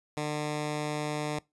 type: tone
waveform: 10% pulse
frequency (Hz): 150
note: D3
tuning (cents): +37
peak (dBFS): -22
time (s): 0.17-1.39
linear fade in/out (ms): 2
effects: noise-tail reverb RT60 0.2 s tail -22 dB re dry + resampled to 24000 Hz